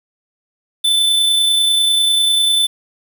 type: tone with amplitude modulation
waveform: square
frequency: 3520 Hz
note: A7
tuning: in tune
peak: -11 dBFS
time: 0.84-2.67 s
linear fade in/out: 10 ms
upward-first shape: sine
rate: 30.1 Hz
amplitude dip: 25%
effects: 7-bit

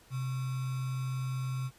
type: tone with sample-and-hold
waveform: sine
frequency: 130 Hz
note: C3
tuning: 11 cents flat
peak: -31 dBFS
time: 0.1-1.71 s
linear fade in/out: 50 ms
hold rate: 1225 Hz
effects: pink hiss -60 dBFS RMS until 1.78 s + resampled to 32000 Hz

